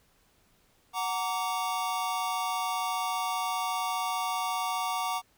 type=chord; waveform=square; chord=Gb augmented; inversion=none; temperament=just; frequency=740 / 925 / 1156.2 Hz; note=Gb5 / Bb5 / D6; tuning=0 / -14 / -27 cents; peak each=-34 dBFS; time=0.93-5.22 s; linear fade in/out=50 ms; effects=pink hiss -66 dBFS RMS until 5.37 s